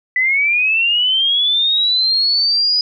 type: linear sweep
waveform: sine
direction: up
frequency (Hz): 1979 to 4978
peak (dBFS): -12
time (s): 0.16-2.81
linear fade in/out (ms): 2
effects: none